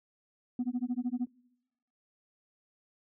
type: tone with tremolo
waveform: sine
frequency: 246.9 Hz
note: B3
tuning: in tune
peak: -25 dBFS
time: 0.59-1.27 s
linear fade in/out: 2 ms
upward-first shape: sine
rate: 13 Hz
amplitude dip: 100%
effects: noise-tail reverb RT60 0.9 s tail -26 dB re dry + tanh soft clip ceiling -26 dBFS